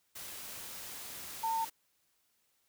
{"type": "tone in noise", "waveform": "sine", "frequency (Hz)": 903, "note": "A5", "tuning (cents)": 45, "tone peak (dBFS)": -30, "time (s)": [1.43, 1.65], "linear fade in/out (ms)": 10, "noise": "white", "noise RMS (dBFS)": -45, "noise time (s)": [0.15, 1.7], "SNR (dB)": 12, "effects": ["white hiss -75 dBFS RMS until 2.68 s"]}